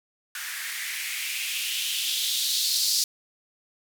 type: noise with band-pass filter sweep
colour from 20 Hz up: violet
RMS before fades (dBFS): -28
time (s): 0.35-3.04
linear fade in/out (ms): 2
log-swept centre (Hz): 1600 to 4800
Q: 3.7
effects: none